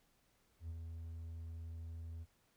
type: tone with ADSR envelope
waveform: triangle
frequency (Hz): 82.41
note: E2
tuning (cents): 0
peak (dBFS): -38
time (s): 0.6-2.26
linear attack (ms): 92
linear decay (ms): 39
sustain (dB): -4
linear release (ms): 41
effects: tanh soft clip ceiling -35 dBFS + pink hiss -75 dBFS RMS until 2.56 s